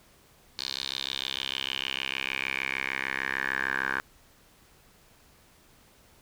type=tone with band-pass filter sweep; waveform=10% pulse; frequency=66.6 Hz; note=C2; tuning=31 cents sharp; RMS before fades=-32 dBFS; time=0.59-4 s; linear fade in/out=0 ms; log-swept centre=4300 to 1500 Hz; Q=5; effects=pink hiss -59 dBFS RMS until 6.21 s